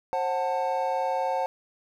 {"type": "chord", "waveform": "triangle", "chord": "F# diminished", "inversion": "second", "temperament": "just", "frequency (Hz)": [532.8, 740, 888], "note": ["C5", "F#5", "A5"], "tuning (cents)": [31, 0, 16], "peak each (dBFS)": -27, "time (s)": [0.13, 1.46], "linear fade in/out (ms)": 0, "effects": []}